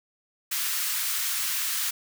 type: high-pass noise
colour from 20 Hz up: white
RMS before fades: -28 dBFS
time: 0.51-1.91 s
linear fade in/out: 10 ms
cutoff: 1200 Hz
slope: 24 dB/octave
effects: none